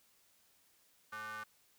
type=ring-modulated tone; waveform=square; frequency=160.3 Hz; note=E3; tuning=48 cents flat; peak=-40 dBFS; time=1.12-1.44 s; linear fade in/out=10 ms; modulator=1340 Hz; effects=white hiss -70 dBFS RMS until 1.78 s